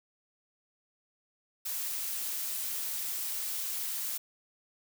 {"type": "noise", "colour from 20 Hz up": "blue", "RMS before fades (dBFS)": -35, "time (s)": [1.65, 4.18], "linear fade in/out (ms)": 10, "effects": []}